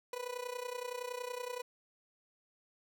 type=tone with amplitude modulation; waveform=30% pulse; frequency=493.9 Hz; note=B4; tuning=in tune; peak=-33 dBFS; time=0.13-1.62 s; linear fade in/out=2 ms; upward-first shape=sine; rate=30.7 Hz; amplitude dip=80%; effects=none